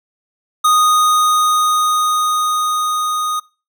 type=tone with level ramp; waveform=square; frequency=1240 Hz; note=D#6; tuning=6 cents flat; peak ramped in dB=-10 to -18 dBFS; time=0.64-3.4 s; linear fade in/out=10 ms; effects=noise-tail reverb RT60 0.3 s tail -20 dB re dry